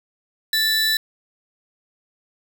45% pulse tone pair together, 1760 / 3951 Hz, A6 / B7, 0 / 0 cents, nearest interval octave + major second, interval 1400 cents, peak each -22 / -19 dBFS, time 0.53-0.97 s, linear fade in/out 2 ms, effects none

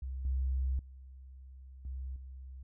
sine tone with level steps, 65.41 Hz, C2, in tune, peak -36 / -29 / -48 / -37 / -44 dBFS, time 0.02-2.63 s, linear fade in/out 5 ms, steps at 0.25 / 0.79 / 1.85 / 2.16 s, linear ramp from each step 2 ms, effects none

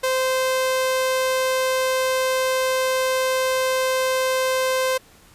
sawtooth tone, 519 Hz, C5, 14 cents flat, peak -15 dBFS, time 0.03-4.98 s, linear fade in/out 10 ms, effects pink hiss -51 dBFS RMS until 5.34 s + resampled to 32000 Hz

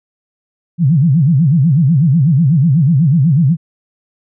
sine tone with vibrato, 150 Hz, D3, 37 cents sharp, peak -7 dBFS, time 0.78-3.57 s, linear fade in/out 50 ms, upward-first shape sine, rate 8.1 Hz, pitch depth 280 cents each way, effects none

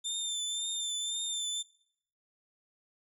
25% pulse tone with vibrato, 3574 Hz, A7, 26 cents sharp, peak -28 dBFS, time 0.04-1.63 s, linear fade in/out 20 ms, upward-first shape triangle, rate 1.9 Hz, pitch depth 39 cents each way, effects noise-tail reverb RT60 0.7 s tail -23 dB re dry

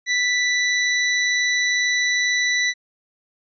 sawtooth tone, 1975.5 Hz, B6, in tune, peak -14 dBFS, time 0.06-2.74 s, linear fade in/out 50 ms, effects resampled to 16000 Hz

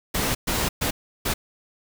pink noise bursts at uneven times, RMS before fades -24 dBFS, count 4, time 0.14-0.35 / 0.47-0.69 / 0.81-0.91 / 1.25-1.34 s, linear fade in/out 10 ms, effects none

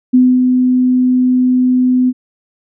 sine tone with ADSR envelope, 252.7 Hz, B3, 40 cents sharp, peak -4 dBFS, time 0.13-2.13 s, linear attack 15 ms, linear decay 250 ms, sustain -4 dB, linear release 44 ms, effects none

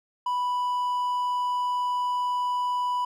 triangle tone, 987.8 Hz, B5, in tune, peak -22 dBFS, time 0.26-3.05 s, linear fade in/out 5 ms, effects none

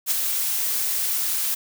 blue noise with ADSR envelope, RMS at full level -20 dBFS, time 0.06-1.55 s, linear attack 48 ms, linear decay 20 ms, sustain -4 dB, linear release 10 ms, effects none

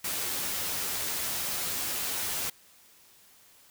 white noise with comb filter, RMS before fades -32 dBFS, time 0.04-2.5 s, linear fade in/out 5 ms, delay 11 ms, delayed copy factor +0.5, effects white hiss -58 dBFS RMS until 3.7 s

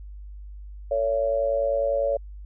sine tone with amplitude modulation, 563 Hz, C#5, 27 cents sharp, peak -17 dBFS, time 0.91-2.17 s, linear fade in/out 5 ms, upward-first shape sine, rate 110 Hz, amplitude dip 80%, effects added 50 Hz sine -37 dBFS peak until 2.45 s

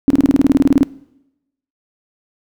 sine tone bursts, 277.2 Hz, C#4, in tune, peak -6 dBFS, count 15, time 0.08-0.831 s, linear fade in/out 0 ms, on 23 ms, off 29 ms, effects noise-tail reverb RT60 0.9 s tail -21 dB re dry

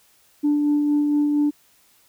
sine tone with tremolo, 293.7 Hz, D4, in tune, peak -14 dBFS, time 0.43-1.51 s, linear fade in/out 20 ms, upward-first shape sine, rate 4.3 Hz, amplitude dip 30%, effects tanh soft clip ceiling -13 dBFS + white hiss -58 dBFS RMS until 2.08 s

